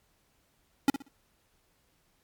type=tone with echo; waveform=square; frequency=277.2 Hz; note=C#4; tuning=in tune; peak=-19 dBFS; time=0.88-0.9 s; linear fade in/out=2 ms; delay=61 ms; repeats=3; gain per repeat=-12 dB; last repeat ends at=1.083 s; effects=pink hiss -70 dBFS RMS until 2.23 s + MP3 96 kbps